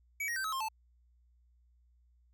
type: tone with pitch steps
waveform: square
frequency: 2275 / 1880.2 / 1553.9 / 1284.2 / 1061.3 / 877.1 Hz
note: C#7 / A#6 / G6 / E6 / C6 / A5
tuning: +44 / +14 / -16 / -46 / +24 / -6 cents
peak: -34 dBFS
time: 0.2-0.686 s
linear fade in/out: 5 ms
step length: 81 ms
effects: added 60 Hz sine -64 dBFS peak until 2.33 s